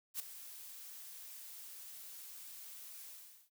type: noise with ADSR envelope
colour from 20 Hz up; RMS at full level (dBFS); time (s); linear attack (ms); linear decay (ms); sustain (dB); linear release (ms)
blue; -38; 0.14-3.5; 56; 8; -13; 430
effects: none